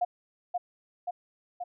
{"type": "tone with echo", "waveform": "sine", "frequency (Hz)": 713, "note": "F5", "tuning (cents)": 36, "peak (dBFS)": -23, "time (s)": [0.01, 0.05], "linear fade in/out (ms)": 10, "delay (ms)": 530, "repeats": 3, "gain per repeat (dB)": -3, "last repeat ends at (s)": 1.64, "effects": []}